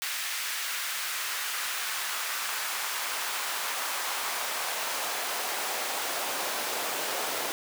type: noise with high-pass filter sweep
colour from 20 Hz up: pink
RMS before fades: -32 dBFS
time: 0.02-7.52 s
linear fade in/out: 0 ms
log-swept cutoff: 1800 to 500 Hz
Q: 1.1
effects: none